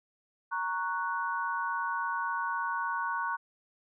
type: chord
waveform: sine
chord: F# major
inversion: first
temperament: equal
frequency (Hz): 932.3 / 1108.7 / 1480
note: A#5 / C#6 / F#6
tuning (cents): 0 / 0 / 0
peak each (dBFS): -34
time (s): 0.51-3.37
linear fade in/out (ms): 20
effects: none